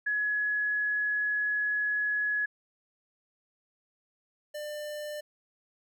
sine / square tone pair in turn, 1688 / 596.8 Hz, G#6 / D5, +28 / +28 cents, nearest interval octave + tritone, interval 1800 cents, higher first, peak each -26 / -36 dBFS, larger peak first, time 0.06-2.46 / 4.54-5.21 s, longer first, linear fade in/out 10 ms, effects none

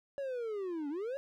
triangle linear two-way sweep, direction down then up, 567 to 277.2 to 567 Hz, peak -33 dBFS, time 0.18-1.17 s, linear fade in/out 0 ms, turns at 0.89 s, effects none

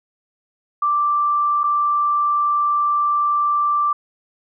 sine tone with dropouts, 1174.7 Hz, D6, in tune, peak -15 dBFS, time 0.82-3.93 s, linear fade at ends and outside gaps 5 ms, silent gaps 1.634-1.639 s, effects none

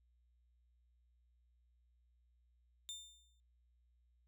30% pulse tone with exponential decay, 3600 Hz, A7, 39 cents sharp, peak -40 dBFS, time 2.89-3.4 s, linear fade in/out 0 ms, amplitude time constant 110 ms, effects added 60 Hz sine -70 dBFS peak until 4.27 s

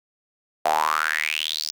sawtooth tone with high-pass filter sweep, 77.6 Hz, D#2, 4 cents flat, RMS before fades -24 dBFS, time 0.65-1.71 s, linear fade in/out 5 ms, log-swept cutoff 690 to 5300 Hz, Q 7.3, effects none

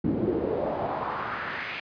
brown noise with band-pass filter sweep, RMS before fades -29 dBFS, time 0.04-1.8 s, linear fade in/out 5 ms, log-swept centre 260 to 2500 Hz, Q 2.7, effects high-pass 80 Hz 12 dB/octave + resampled to 11025 Hz

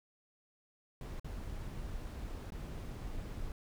brown noise with dropouts, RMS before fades -42 dBFS, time 1.01-3.52 s, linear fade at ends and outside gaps 1 ms, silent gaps 1.197-1.245 / 2.504-2.521 s, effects none

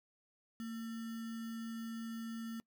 sine tone with sample-and-hold, 227.9 Hz, A#3, 39 cents flat, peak -40 dBFS, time 0.6-2.6 s, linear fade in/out 0 ms, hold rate 1575 Hz, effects noise-tail reverb RT60 0.1 s tail -24 dB re dry

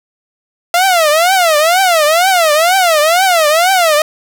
sawtooth tone with vibrato, 677 Hz, E5, 46 cents sharp, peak -4 dBFS, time 0.74-4.02 s, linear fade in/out 2 ms, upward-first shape triangle, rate 2.1 Hz, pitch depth 260 cents each way, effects none

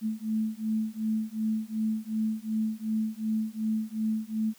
sine beating tone pair, 217.4 / 220.1 Hz, A3 / A3, -21 / +1 cents, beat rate 2.7 Hz, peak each -30 dBFS, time 0.01-4.54 s, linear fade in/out 50 ms, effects white hiss -58 dBFS RMS until 4.58 s

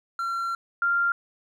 triangle / sine tone pair in turn, 1366 / 1391.5 Hz, F6 / F6, -39 / -7 cents, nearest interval unison, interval 32 cents, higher second, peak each -24 / -20 dBFS, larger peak second, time 0.19-0.55 / 0.82-1.12 s, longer first, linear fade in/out 2 ms, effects none

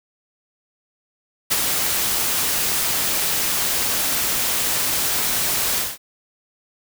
white noise with ADSR envelope, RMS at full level -17 dBFS, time 1.5-5.98 s, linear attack 19 ms, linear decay 32 ms, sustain -4 dB, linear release 200 ms, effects none

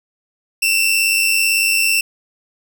sawtooth tone pair together, 2637 / 2735 Hz, E7 / F7, 0 / -37 cents, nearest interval minor second, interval 63 cents, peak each -13 dBFS, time 0.62-2.01 s, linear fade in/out 5 ms, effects none

